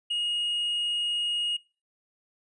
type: tone with hard clipping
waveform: sine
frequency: 2872 Hz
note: F7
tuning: 48 cents sharp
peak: -26 dBFS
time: 0.1-1.57 s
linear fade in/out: 10 ms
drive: 2 dB
effects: noise-tail reverb RT60 0.3 s tail -20 dB re dry + resampled to 24000 Hz